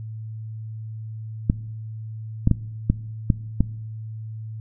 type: clicks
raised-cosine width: 5 ms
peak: -4 dBFS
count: 6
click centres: 1.499 / 2.474 / 2.513 / 2.9 / 3.302 / 3.606 s
effects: noise-tail reverb RT60 0.9 s tail -21 dB re dry + added 110 Hz sine -31 dBFS peak until 4.6 s